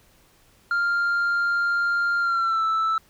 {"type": "tone with pitch glide", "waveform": "sine", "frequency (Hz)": [1396.9, 1318.5], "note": ["F6", "E6"], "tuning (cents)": [0, 0], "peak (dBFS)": -17, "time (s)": [0.71, 2.98], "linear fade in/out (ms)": 2, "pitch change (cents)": -100, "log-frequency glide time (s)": [2.2, 2.64], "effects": ["tanh soft clip ceiling -19 dBFS", "pink hiss -58 dBFS RMS until 3.09 s"]}